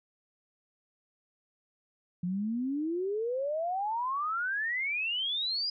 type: exponential sweep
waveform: sine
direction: up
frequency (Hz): 172.3 to 4978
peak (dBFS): -29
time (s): 2.23-5.7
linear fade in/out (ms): 5
effects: none